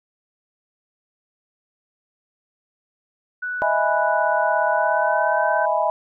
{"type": "tone with pitch glide", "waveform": "sine", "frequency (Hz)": [1480, 1534.8], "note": ["F#6", "G6"], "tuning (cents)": [0, -37], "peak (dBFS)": -24, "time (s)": [3.42, 5.66], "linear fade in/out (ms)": 10, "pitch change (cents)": 63, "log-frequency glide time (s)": [4.72, 5.37]}
{"type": "chord", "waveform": "sine", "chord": "E major seventh", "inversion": "third", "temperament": "equal", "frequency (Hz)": [622.3, 659.3, 830.6, 987.8], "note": ["D#5", "E5", "G#5", "B5"], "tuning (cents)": [0, 0, 0, 0], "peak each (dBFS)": -23, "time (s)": [3.62, 5.9], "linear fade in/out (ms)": 0}
{"effects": []}